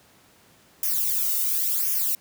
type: noise with flanger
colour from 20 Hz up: violet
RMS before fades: -24 dBFS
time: 0.83-2.15 s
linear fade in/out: 2 ms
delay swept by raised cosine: 0.24 to 1.24 ms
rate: 0.93 Hz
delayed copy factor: -0.9
effects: pink hiss -56 dBFS RMS until 2.2 s + high-pass 100 Hz 12 dB/octave